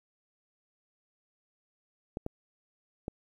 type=clicks; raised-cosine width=2 ms; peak=-21 dBFS; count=3; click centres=2.171 / 2.264 / 3.081 s; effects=10-bit